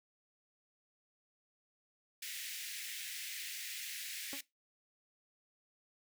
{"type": "high-pass noise", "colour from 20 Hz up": "pink", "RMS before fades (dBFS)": -44, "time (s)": [2.22, 4.41], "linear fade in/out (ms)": 5, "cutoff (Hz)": 1800, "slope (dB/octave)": 48}
{"type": "tone with exponential decay", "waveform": "sawtooth", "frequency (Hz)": 277.2, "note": "C#4", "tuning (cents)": 0, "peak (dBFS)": -37, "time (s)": [4.33, 4.43], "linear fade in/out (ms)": 1, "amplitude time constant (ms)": 20}
{"effects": ["noise-tail reverb RT60 0.2 s tail -21 dB re dry"]}